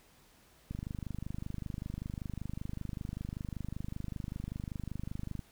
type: click train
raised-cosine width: 5 ms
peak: -26 dBFS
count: 119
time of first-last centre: 0.71-5.393 s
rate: 25.2 Hz
effects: pink hiss -63 dBFS RMS until 5.51 s